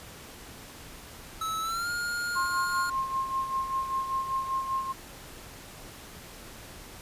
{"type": "tone with pitch glide", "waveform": "square", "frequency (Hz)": [1301, 1418.8], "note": ["E6", "F6"], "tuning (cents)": [-23, 27], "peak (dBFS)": -30, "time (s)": [1.41, 2.9], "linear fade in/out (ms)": 5, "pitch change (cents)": 150, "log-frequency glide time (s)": [1.61, 1.9]}
{"type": "tone with tremolo", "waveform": "sine", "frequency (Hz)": 1065, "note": "C6", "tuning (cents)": 30, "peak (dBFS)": -25, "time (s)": [2.35, 4.93], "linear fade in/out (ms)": 20, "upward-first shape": "sine", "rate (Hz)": 5.1, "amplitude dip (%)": 60}
{"effects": ["pink hiss -46 dBFS RMS until 7.01 s", "resampled to 32000 Hz"]}